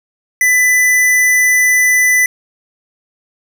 square tone, 1996 Hz, B6, 18 cents sharp, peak -9 dBFS, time 0.41-2.26 s, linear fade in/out 2 ms, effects none

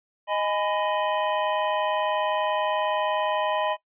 square chord, G# minor, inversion second, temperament equal with one note detuned, 622.3 / 830.6 / 1001 Hz, D#5 / G#5 / B5, 0 / 0 / +23 cents, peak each -27 / -30 / -29 dBFS, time 0.27-3.77 s, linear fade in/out 50 ms, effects noise-tail reverb RT60 0.1 s tail -17 dB re dry + resampled to 8000 Hz

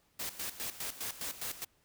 white noise with tremolo, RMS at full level -38 dBFS, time 0.19-1.65 s, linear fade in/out 10 ms, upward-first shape square, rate 4.9 Hz, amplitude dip 75%, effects pink hiss -71 dBFS RMS until 1.84 s

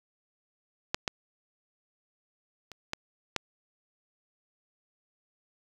clicks, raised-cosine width 0.2 ms, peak -9 / -11 / -26 / -14 / -10 dBFS, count 5, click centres 0.945 / 1.078 / 2.717 / 2.934 / 3.363 s, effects 7-bit

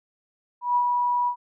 sine tone with ADSR envelope, 974 Hz, B5, 24 cents flat, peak -17 dBFS, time 0.61-1.36 s, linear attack 150 ms, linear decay 68 ms, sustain -3 dB, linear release 85 ms, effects none

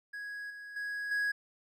triangle tone with level steps, 1661.2 Hz, G#6, in tune, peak -37 / -42 / -33 / -27 dBFS, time 0.13-1.32 s, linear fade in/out 10 ms, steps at 0.5 / 0.76 / 1.11 s, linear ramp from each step 5 ms, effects none

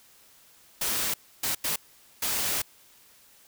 white noise bursts at uneven times, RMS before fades -28 dBFS, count 4, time 0.81-1.14 / 1.43-1.55 / 1.64-1.76 / 2.22-2.62 s, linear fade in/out 5 ms, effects white hiss -57 dBFS RMS until 3.47 s

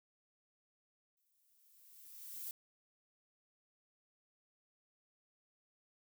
violet noise with exponential growth, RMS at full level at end -43 dBFS, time 1.17-2.51 s, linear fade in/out 1 ms, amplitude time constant 290 ms, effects none

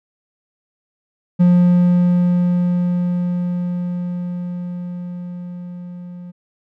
triangle tone with level ramp, 177.1 Hz, F3, 24 cents sharp, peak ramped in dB -6 to -29 dBFS, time 1.39-6.32 s, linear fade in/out 20 ms, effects none

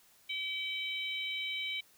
harmonic tone, 767 Hz, G5, 38 cents flat, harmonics 3 / 4 / 5, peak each -37 / -39 / -41 dBFS, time 0.29-1.81 s, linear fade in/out 10 ms, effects white hiss -64 dBFS RMS until 1.97 s

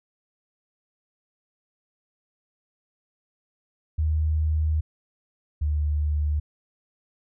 sine tone pair in turn, 77.7 / 74.74 Hz, D#2 / D2, -2 / +31 cents, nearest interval minor second, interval 67 cents, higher first, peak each -20 / -21 dBFS, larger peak first, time 3.98-4.81 / 5.61-6.4 s, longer first, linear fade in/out 10 ms, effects none

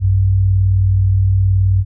sine tone pair together, 56.99 / 96 Hz, A#1 / G2, -38 / -36 cents, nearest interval major sixth, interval 902 cents, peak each -19 / -10 dBFS, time 0-1.85 s, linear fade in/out 50 ms, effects none

